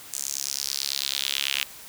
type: tone with high-pass filter sweep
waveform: sawtooth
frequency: 69.1 Hz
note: C#2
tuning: 5 cents flat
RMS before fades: -29 dBFS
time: 0.13-1.64 s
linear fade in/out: 5 ms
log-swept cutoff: 7200 to 2700 Hz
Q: 2.8
effects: white hiss -44 dBFS RMS until 1.88 s